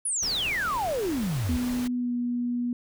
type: exponential sweep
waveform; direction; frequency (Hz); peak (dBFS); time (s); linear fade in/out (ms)
sine; down; 10548 to 69.3; -25; 0.05-1.57; 5
type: noise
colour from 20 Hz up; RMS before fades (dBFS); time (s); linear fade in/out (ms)
pink; -38; 0.22-1.88; 10
type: tone with pitch glide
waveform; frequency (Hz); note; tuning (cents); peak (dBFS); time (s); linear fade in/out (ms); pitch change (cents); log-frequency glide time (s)
sine; 246.9 to 242.5; B3 to B3; 0 to -31; -25; 1.49-2.73; 2; -31; 1.94-2.13
effects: none